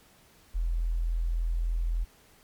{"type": "tone", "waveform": "sine", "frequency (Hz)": 41.77, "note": "E1", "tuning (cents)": 24, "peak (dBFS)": -25, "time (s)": [0.54, 2.05], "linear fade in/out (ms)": 20, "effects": ["pink hiss -59 dBFS RMS until 2.43 s", "MP3 96 kbps"]}